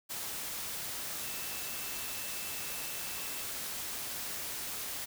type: tone in noise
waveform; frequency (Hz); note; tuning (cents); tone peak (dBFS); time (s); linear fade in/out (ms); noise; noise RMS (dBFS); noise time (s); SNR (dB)
sine; 2649; E7; +8; -49; 1.22-3.44; 20; white; -39; 0.09-5.06; -13
effects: none